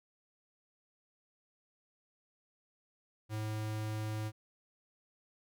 square tone, 108 Hz, A2, 32 cents flat, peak -36 dBFS, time 3.29-4.32 s, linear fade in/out 50 ms, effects none

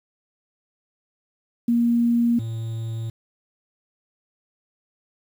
sine / triangle tone pair in turn, 235.9 / 113.21 Hz, A#3 / A2, +21 / +50 cents, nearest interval octave + minor second, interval 1271 cents, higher first, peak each -16 / -24 dBFS, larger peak first, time 1.68-2.39 / 2.39-3.1 s, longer neither, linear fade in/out 5 ms, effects 8-bit

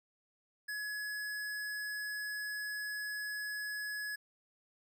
square tone, 1690 Hz, G#6, 30 cents sharp, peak -38 dBFS, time 0.68-4.16 s, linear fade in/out 10 ms, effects none

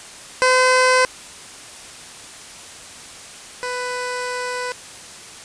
15% pulse tone pair in turn, 511 / 497.3 Hz, C5 / B4, -41 / +12 cents, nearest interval unison, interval 47 cents, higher first, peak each -6 / -17 dBFS, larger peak first, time 0.42-1.05 / 3.63-4.72 s, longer second, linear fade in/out 0 ms, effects white hiss -38 dBFS RMS until 5.44 s + resampled to 22050 Hz

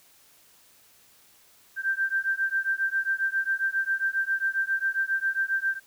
sine beating tone pair, 1568 / 1575.4 Hz, G6 / G6, 0 / +8 cents, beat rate 7.4 Hz, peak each -27 dBFS, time 1.76-5.8 s, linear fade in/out 50 ms, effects white hiss -58 dBFS RMS until 5.86 s

